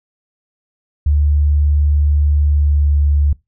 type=tone with pitch glide; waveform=sine; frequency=73.42 to 72.58 Hz; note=D2 to D2; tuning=0 to -20 cents; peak=-10 dBFS; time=1.06-3.33 s; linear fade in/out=5 ms; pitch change=-20 cents; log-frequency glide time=2.46-2.97 s; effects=noise-tail reverb RT60 0.2 s tail -22 dB re dry